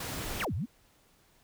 pink noise, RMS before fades -37 dBFS, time 0-0.45 s, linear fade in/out 5 ms
sine exponential two-way sweep, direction down then up, 4262 to 76.2 to 279.2 Hz, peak -30 dBFS, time 0.39-0.66 s, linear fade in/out 20 ms, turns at 0.54 s
effects pink hiss -65 dBFS RMS until 1.43 s

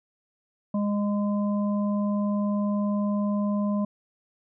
harmonic tone, 205.1 Hz, G#3, 21 cents flat, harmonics 1 / 3 / 5, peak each -23 / -33 / -37 dBFS, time 0.74-3.85 s, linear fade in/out 5 ms, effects none

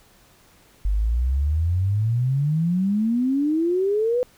sine exponential sweep, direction up, 47.7 to 506 Hz, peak -18 dBFS, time 0.85-4.23 s, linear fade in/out 0 ms, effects pink hiss -55 dBFS RMS until 4.37 s

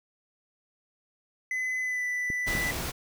triangle tone with pitch glide, 2021 to 1984 Hz, B6 to B6, +39 to +7 cents, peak -26 dBFS, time 1.51-2.71 s, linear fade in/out 2 ms, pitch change -32 cents, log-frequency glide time 1.8-2.05 s
clicks, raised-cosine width 3 ms, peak -23 dBFS, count 2, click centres 2.302 / 2.552 s
pink noise, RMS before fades -33 dBFS, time 2.46-2.92 s, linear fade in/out 20 ms
effects none

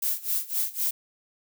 violet noise with tremolo, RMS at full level -25 dBFS, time 0.02-0.91 s, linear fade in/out 5 ms, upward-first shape sine, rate 3.9 Hz, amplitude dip 90%, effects none

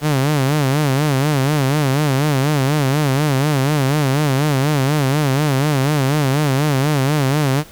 sawtooth tone with vibrato, 141.8 Hz, C#3, 40 cents sharp, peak -10 dBFS, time 0.01-7.64 s, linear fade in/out 50 ms, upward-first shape sine, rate 4.1 Hz, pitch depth 140 cents each way, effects pink hiss -42 dBFS RMS until 7.71 s

